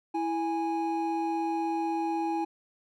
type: tone pair together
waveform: triangle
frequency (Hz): 329.6 / 827.4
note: E4 / G#5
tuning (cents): 0 / -7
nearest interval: octave + major third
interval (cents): 1593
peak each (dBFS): -28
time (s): 0.14-2.45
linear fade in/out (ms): 10
effects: none